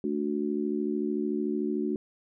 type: chord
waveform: sine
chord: D major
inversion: second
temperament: just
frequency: 220.2 / 293.7 / 367.1 Hz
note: A3 / D4 / F#4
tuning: +2 / 0 / -14 cents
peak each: -31 dBFS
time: 0.04-1.96 s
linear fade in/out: 2 ms
effects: none